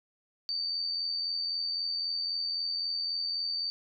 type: tone with amplitude modulation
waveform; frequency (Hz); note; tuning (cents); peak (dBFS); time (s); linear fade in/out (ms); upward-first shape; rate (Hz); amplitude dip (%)
sine; 4594; D8; -39; -28; 0.49-3.7; 0; sine; 83.8; 40
effects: none